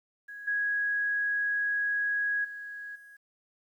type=tone with level steps; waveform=sine; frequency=1659 Hz; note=G#6; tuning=2 cents flat; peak=-40 / -26 / -38 / -49 dBFS; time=0.28-3.17 s; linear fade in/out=10 ms; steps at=0.47 / 2.44 / 2.95 s; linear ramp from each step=10 ms; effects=11-bit